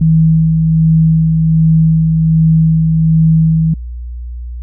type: tone with tremolo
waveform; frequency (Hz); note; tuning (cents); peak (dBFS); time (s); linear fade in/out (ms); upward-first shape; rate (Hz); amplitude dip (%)
sine; 160.7; E3; -44; -5; 0.01-3.74; 5; sine; 1.3; 30
effects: added 60 Hz sine -21 dBFS peak until 4.62 s